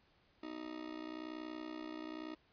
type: tone with amplitude modulation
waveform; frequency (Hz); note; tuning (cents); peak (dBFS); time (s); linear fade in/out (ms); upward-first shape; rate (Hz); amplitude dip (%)
40% pulse; 312.5; D#4; +8; -39; 0.43-2.35; 5; sine; 61; 85
effects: pink hiss -71 dBFS RMS until 2.52 s + resampled to 11025 Hz